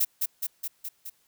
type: noise with echo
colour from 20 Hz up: violet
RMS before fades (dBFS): -23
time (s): 0-0.05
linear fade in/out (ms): 10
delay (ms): 210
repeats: 5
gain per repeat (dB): -3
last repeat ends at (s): 1.1
effects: white hiss -67 dBFS RMS until 1.27 s